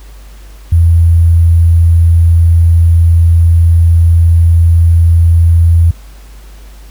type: tone with sample-and-hold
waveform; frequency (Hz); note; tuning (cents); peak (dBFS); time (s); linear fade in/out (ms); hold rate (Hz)
sine; 83.9; E2; +31; -3; 0.72-5.91; 5; 11025
effects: added 50 Hz sine -30 dBFS peak until 6.9 s + pink hiss -42 dBFS RMS until 6.9 s